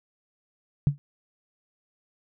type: tone with exponential decay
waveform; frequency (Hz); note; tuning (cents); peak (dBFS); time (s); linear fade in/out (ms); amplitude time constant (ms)
sine; 143; D3; -46; -13; 0.87-0.98; 0; 23
effects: none